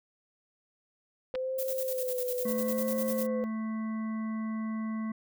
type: tone with vibrato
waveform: sine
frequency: 512 Hz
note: C5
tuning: 38 cents flat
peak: -30 dBFS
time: 1.34-3.44 s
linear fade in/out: 0 ms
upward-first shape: sine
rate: 0.75 Hz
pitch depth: 48 cents each way
type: clicks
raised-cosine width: 0.3 ms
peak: -24 dBFS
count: 2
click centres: 1.351 / 1.355 s
type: noise with tremolo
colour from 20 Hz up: violet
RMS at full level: -36 dBFS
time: 1.58-3.27 s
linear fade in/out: 10 ms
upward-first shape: square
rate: 10 Hz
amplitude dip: 65%
type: harmonic tone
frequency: 220 Hz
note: A3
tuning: in tune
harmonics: 1 / 3 / 5 / 7 / 9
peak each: -31 / -51 / -45 / -59 / -50 dBFS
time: 2.45-5.12 s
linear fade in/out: 5 ms
effects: none